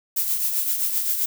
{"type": "noise with tremolo", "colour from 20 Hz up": "violet", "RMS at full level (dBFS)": -21, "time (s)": [0.16, 1.26], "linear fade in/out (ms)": 10, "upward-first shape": "triangle", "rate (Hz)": 7.7, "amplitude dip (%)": 55, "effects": []}